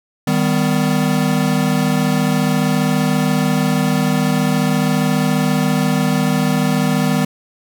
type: chord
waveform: square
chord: Eb augmented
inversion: none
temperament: equal with one note detuned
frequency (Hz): 155.56 / 196 / 250.5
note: Eb3 / G3 / B3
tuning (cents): 0 / 0 / +25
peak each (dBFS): -19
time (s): 0.27-7.25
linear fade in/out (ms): 5
effects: none